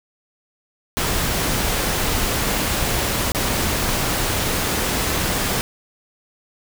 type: noise with dropouts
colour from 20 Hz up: pink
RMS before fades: -21 dBFS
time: 0.97-5.61 s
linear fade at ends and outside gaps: 0 ms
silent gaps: 3.319-3.348 s
effects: none